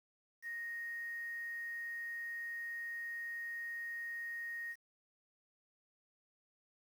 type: tone with quantisation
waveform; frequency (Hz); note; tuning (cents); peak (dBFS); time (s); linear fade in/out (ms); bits
sine; 1864.7; A#6; 0; -40; 0.42-4.76; 50; 10
effects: none